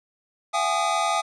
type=tone cluster; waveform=square; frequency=676 / 763 / 834 / 1233 Hz; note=E5 / G5 / G#5 / D#6; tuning=+43 / -47 / +7 / -16 cents; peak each=-28 / -29 / -28 / -26 dBFS; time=0.53-1.22 s; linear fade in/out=20 ms; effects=resampled to 22050 Hz